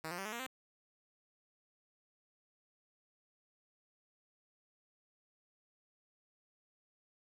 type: tone with pitch steps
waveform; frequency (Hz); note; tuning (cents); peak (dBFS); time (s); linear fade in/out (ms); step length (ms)
5% pulse; 159.3 / 175.74 / 193.87 / 213.9 / 235.9 / 260.3; D#3 / F3 / G3 / A3 / A#3 / C4; +41 / +11 / -19 / -49 / +21 / -9; -29; 0.04-0.466; 2; 71
effects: none